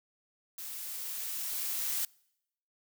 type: noise with level ramp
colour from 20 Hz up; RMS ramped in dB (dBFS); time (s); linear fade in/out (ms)
blue; -42 to -32; 0.58-2.05; 2
effects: noise-tail reverb RT60 0.8 s tail -26 dB re dry